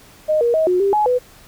sine tone with pitch steps, 617 / 473.3 / 636 / 362.4 / 396.3 / 844 / 497.6 Hz, D#5 / A#4 / D#5 / F#4 / G4 / G#5 / B4, -15 / +26 / +38 / -36 / +19 / +28 / +13 cents, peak -13 dBFS, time 0.28-1.19 s, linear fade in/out 20 ms, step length 130 ms, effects pink hiss -46 dBFS RMS until 1.47 s

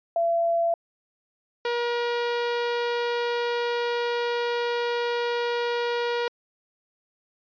sine / sawtooth tone pair in turn, 676 / 477.1 Hz, E5 / A#4, +43 / +40 cents, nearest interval tritone, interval 603 cents, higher first, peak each -20 dBFS, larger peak neither, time 0.16-0.74 / 1.65-6.28 s, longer second, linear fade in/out 2 ms, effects resampled to 11025 Hz

